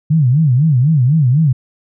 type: tone with vibrato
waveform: sine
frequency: 140.6 Hz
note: C#3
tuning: 25 cents sharp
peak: -8 dBFS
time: 0.1-1.53 s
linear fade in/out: 10 ms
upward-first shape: sine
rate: 4 Hz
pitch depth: 260 cents each way
effects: none